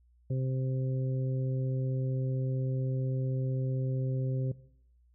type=harmonic tone; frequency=130.81 Hz; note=C3; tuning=in tune; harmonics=1 / 2 / 3 / 4; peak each=-28 / -41 / -42 / -43 dBFS; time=0.3-4.52 s; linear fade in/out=5 ms; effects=noise-tail reverb RT60 0.7 s tail -19 dB re dry + added 60 Hz sine -61 dBFS peak until 5.14 s